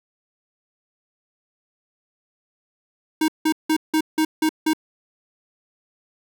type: tone bursts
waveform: square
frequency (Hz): 313.7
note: D#4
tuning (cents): +14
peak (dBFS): -17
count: 7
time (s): 3.21-4.734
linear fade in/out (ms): 5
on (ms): 72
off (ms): 170
effects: none